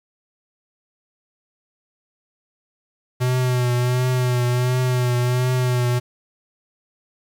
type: tone with vibrato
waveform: square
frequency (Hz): 124.9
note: B2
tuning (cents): +20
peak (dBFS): -18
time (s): 3.2-6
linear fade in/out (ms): 20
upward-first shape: triangle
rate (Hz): 1.4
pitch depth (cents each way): 40
effects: 8-bit